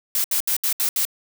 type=noise bursts; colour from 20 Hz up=blue; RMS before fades=-21 dBFS; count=6; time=0.15-1.052 s; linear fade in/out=2 ms; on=92 ms; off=70 ms; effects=none